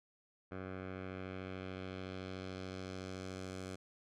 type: tone with low-pass filter sweep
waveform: 10% pulse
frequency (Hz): 93.7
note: F#2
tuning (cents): +22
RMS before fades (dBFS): -45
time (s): 0.51-3.76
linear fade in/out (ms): 10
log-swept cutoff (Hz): 1700 to 8300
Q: 1.3
effects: none